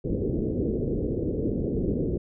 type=low-pass noise; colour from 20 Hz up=white; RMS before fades=-27 dBFS; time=0.04-2.18 s; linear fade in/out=10 ms; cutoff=470 Hz; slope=48 dB/octave; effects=none